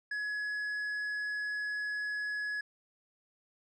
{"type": "tone with tanh clipping", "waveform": "sine", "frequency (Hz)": 1688, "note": "G#6", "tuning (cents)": 28, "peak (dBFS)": -34, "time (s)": [0.11, 2.61], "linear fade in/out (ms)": 5, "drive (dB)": 5, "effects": []}